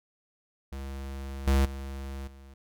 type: tone with level steps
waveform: square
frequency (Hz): 68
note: C#2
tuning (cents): -33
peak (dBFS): -36 / -21 / -36 / -48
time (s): 0.72-2.54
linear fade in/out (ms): 5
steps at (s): 1.47 / 1.65 / 2.27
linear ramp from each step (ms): 5
effects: none